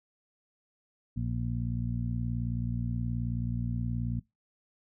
harmonic tone, 58.8 Hz, A#1, 16 cents sharp, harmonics 1 / 2 / 3 / 4, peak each -36 / -32 / -38 / -37 dBFS, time 1.16-4.2 s, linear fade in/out 10 ms, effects noise-tail reverb RT60 0.2 s tail -22 dB re dry

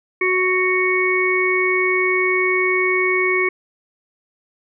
harmonic tone, 370 Hz, F#4, in tune, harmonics 1 / 3 / 5 / 6, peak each -19 / -25 / -26 / -18 dBFS, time 0.21-3.49 s, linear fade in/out 5 ms, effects none

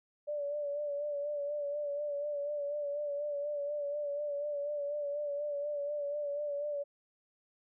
sine tone with vibrato, 581 Hz, D5, 19 cents flat, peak -33 dBFS, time 0.27-6.84 s, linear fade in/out 20 ms, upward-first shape sine, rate 4.1 Hz, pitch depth 39 cents each way, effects none

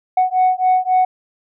sine beating tone pair, 739 / 742.7 Hz, F#5 / F#5, -2 / +6 cents, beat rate 3.7 Hz, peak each -14 / -14 dBFS, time 0.17-1.05 s, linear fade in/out 5 ms, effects tanh soft clip ceiling -8 dBFS

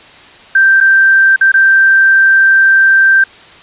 sine tone with dropouts, 1568 Hz, G6, in tune, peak -4 dBFS, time 0.55-3.24 s, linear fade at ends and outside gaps 5 ms, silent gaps 0.804-0.809 / 1.362-1.41 / 1.519-1.54 s, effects white hiss -37 dBFS RMS until 3.62 s + resampled to 8000 Hz

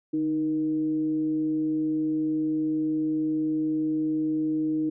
sine tone with frequency modulation, 311.1 Hz, D#4, in tune, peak -23 dBFS, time 0.13-4.9 s, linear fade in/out 10 ms, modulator 162 Hz, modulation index 0.27, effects none

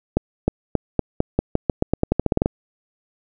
accelerating click train, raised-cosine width 2 ms, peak -3 dBFS, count 18, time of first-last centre 0.17-2.459 s, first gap 310 ms, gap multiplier 0.88, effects none

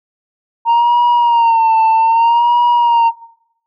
sine tone with vibrato, 925 Hz, A#5, 14 cents flat, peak -5 dBFS, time 0.65-3.12 s, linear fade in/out 50 ms, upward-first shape sine, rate 0.63 Hz, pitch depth 66 cents each way, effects noise-tail reverb RT60 0.7 s tail -19 dB re dry + tanh soft clip ceiling -7 dBFS

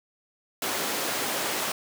pink high-pass noise, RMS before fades -29 dBFS, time 0.62-1.72 s, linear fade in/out 2 ms, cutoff 330 Hz, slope 12 dB/octave, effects none

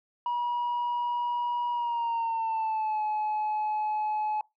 sine tone with pitch glide, 963 to 853 Hz, B5 to G#5, -44 to +46 cents, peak -24 dBFS, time 0.26-4.41 s, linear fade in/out 2 ms, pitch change -210 cents, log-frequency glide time 1.71-3.02 s, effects noise-tail reverb RT60 0.2 s tail -24 dB re dry + tanh soft clip ceiling -25 dBFS

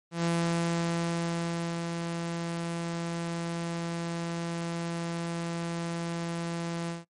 sawtooth tone with ADSR envelope, 168.9 Hz, E3, 42 cents sharp, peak -21 dBFS, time 0.11-7.05 s, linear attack 130 ms, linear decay 1600 ms, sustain -6 dB, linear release 160 ms, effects noise-tail reverb RT60 0.1 s tail -20 dB re dry + MP3 48 kbps

